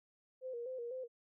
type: tone with vibrato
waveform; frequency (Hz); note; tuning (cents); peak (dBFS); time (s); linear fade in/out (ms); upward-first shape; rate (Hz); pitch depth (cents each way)
sine; 493.9; B4; 0; -40; 0.41-1.08; 50; square; 4; 74
effects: none